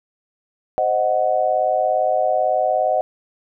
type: chord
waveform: sine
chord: C diminished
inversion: none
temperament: equal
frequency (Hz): 523.3 / 622.3 / 740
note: C5 / Eb5 / Gb5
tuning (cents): 0 / 0 / 0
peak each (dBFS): -23 / -19 / -19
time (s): 0.78-3.01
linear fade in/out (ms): 0
effects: none